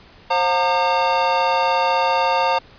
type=tone cluster; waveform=square; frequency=531 / 717 / 913 / 1207 Hz; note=C5 / F5 / A#5 / D6; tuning=+25 / +45 / -36 / +47 cents; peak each=-23 / -24 / -19 / -26 dBFS; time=0.3-2.59 s; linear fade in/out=10 ms; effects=pink hiss -47 dBFS RMS until 2.78 s + resampled to 11025 Hz